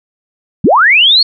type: linear sweep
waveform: sine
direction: up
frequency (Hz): 127.1 to 4435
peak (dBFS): -4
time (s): 0.64-1.23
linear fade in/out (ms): 5
effects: none